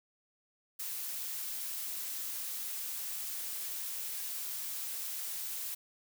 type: noise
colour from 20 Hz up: blue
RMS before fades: -39 dBFS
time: 0.79-5.75 s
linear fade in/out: 10 ms
effects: none